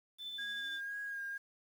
sine tone with tremolo, 3520 Hz, A7, in tune, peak -39 dBFS, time 0.18-0.81 s, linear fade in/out 50 ms, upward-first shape sine, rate 13 Hz, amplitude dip 35%
sine tone with vibrato, 1630 Hz, G#6, 33 cents flat, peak -38 dBFS, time 0.38-1.38 s, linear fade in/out 10 ms, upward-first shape sine, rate 2 Hz, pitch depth 21 cents each way
effects tanh soft clip ceiling -33 dBFS + 10-bit

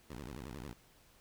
10% pulse tone with vibrato, 65.41 Hz, C2, in tune, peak -36 dBFS, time 0.09-0.74 s, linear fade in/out 20 ms, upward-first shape sine, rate 11 Hz, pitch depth 300 cents each way, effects pink hiss -65 dBFS RMS until 1.2 s

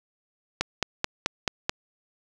click train, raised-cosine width 0.2 ms, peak -6 dBFS, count 6, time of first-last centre 0.61-1.695 s, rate 4.61 Hz, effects none

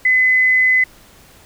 sine tone, 2025 Hz, B6, 43 cents sharp, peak -10 dBFS, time 0.05-0.84 s, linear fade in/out 5 ms, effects pink hiss -46 dBFS RMS until 1.45 s

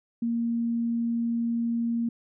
sine tone, 233.1 Hz, A#3, in tune, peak -24 dBFS, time 0.22-2.09 s, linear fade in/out 5 ms, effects none

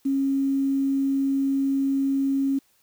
sine tone with quantisation, 273 Hz, C#4, 26 cents flat, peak -20 dBFS, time 0.05-2.59 s, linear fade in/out 10 ms, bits 8, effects white hiss -64 dBFS RMS until 2.82 s

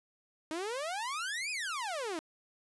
sawtooth exponential two-way sweep, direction up then down, 303.7 to 2561 to 303.7 Hz, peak -31 dBFS, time 0.51-2.19 s, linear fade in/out 0 ms, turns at 1.51 s, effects resampled to 24000 Hz

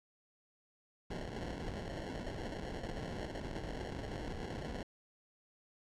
pink noise with sample-and-hold, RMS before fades -42 dBFS, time 1.1-4.83 s, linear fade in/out 5 ms, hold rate 1225 Hz, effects low-pass 6000 Hz 12 dB/octave

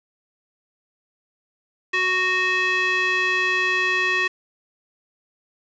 square tone with band-pass filter, 370 Hz, F#4, in tune, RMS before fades -21 dBFS, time 1.93-4.28 s, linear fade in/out 10 ms, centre 2200 Hz, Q 3.9, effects resampled to 16000 Hz + 7-bit

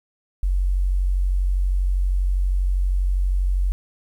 sine tone, 46.25 Hz, F#1, in tune, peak -17 dBFS, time 0.43-3.72 s, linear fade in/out 0 ms, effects 9-bit

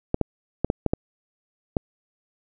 clicks, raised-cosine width 2 ms, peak -7 dBFS, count 7, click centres 0.144 / 0.213 / 0.646 / 0.701 / 0.863 / 0.935 / 1.768 s, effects none

